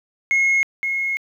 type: tone pair in turn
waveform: sine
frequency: 2164 / 2164 Hz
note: C#7 / C#7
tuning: -42 / -42 cents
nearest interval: unison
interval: 0 cents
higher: neither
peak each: -12 / -19 dBFS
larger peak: first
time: 0.31-0.63 / 0.83-1.17 s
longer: second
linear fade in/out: 0 ms
effects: tanh soft clip ceiling -13 dBFS + 9-bit